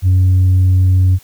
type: tone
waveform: sine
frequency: 92.5 Hz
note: F#2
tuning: in tune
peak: -5 dBFS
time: 0.02-1.19 s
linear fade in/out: 50 ms
effects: tanh soft clip ceiling -6 dBFS + white hiss -46 dBFS RMS until 1.23 s